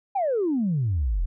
sine exponential sweep, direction down, 827 to 37.18 Hz, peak -20 dBFS, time 0.15-1.26 s, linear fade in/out 10 ms, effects tanh soft clip ceiling -17 dBFS

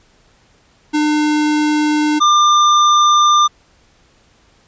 square tone pair in turn, 301.5 / 1195.9 Hz, D4 / D6, +46 / +31 cents, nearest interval 2 octaves, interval 2385 cents, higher second, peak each -13 / -9 dBFS, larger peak second, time 0.93-2.2 / 2.2-3.48 s, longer second, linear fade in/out 20 ms, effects pink hiss -53 dBFS RMS until 4.67 s + resampled to 16000 Hz

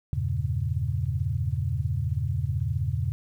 sine chord, E diminished seventh, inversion none, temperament equal, 82.41 / 98 / 116.54 / 138.59 Hz, E2 / G2 / Bb2 / Db3, 0 / 0 / 0 / 0 cents, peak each -30 dBFS, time 0.13-3.12 s, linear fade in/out 0 ms, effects 10-bit

